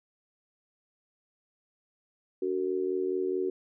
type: tone with amplitude modulation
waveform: sine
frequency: 373.1 Hz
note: F#4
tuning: 14 cents sharp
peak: -23 dBFS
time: 2.42-3.5 s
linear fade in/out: 5 ms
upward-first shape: sine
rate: 84.7 Hz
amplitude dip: 85%
effects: none